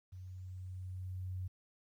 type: tone with level ramp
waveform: sine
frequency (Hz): 92.4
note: F#2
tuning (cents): -2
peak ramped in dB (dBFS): -46 to -37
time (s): 0.12-1.48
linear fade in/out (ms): 10
effects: 12-bit